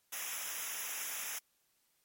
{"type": "noise with comb filter", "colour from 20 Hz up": "white", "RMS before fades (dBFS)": -40, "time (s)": [0.12, 1.39], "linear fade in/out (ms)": 10, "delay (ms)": 0.23, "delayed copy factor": -0.9, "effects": ["white hiss -75 dBFS RMS until 2.04 s", "MP3 64 kbps"]}